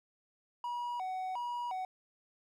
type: tone with vibrato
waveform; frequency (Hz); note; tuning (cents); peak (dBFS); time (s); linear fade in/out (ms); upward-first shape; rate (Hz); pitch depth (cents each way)
triangle; 849; G#5; +38; -33; 0.64-1.85; 2; square; 1.4; 220
effects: none